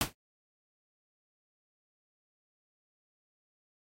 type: noise with exponential decay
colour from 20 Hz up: pink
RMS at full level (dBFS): -23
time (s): 0.01-0.13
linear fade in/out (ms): 1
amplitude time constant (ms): 24
effects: high-pass 60 Hz 12 dB/octave + AAC 48 kbps